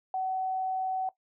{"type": "tone", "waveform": "sine", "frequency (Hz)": 754, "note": "F#5", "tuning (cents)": 32, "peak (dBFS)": -28, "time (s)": [0.14, 1.09], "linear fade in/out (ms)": 2, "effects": ["noise-tail reverb RT60 0.1 s tail -17 dB re dry"]}